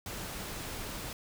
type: noise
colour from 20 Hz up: pink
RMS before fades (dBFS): -40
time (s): 0.06-1.13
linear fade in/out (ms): 2
effects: none